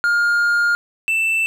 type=tone pair in turn; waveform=triangle; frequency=1414 / 2659 Hz; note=F6 / E7; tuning=+21 / +14 cents; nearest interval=major seventh; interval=1093 cents; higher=second; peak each=-12 / -14 dBFS; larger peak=first; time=0.04-0.75 / 1.08-1.46 s; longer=first; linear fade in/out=0 ms; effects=none